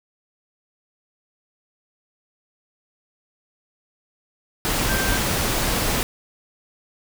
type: tone in noise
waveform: sine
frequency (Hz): 1568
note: G6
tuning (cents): 0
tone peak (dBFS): -27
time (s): 4.89-5.17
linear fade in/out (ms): 0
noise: pink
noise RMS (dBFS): -22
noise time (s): 4.65-6.03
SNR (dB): -8
effects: none